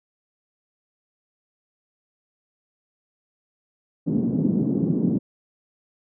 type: band-pass noise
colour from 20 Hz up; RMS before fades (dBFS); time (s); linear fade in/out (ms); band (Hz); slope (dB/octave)
white; -22; 4.06-5.19; 20; 160 to 280; 24
effects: none